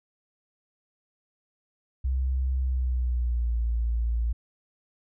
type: tone with pitch glide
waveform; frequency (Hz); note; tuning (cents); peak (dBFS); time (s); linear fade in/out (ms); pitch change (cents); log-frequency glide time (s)
sine; 65 to 57.57; C2 to A#1; -11 to -21; -23; 2.04-4.33; 10; -210; 2.6-3.6
effects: none